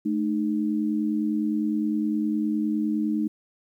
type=tone pair together; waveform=sine; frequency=216.8 / 306.6 Hz; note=A3 / D#4; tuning=-25 / -25 cents; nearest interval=tritone; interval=600 cents; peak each=-25 dBFS; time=0.05-3.28 s; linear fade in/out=10 ms; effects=10-bit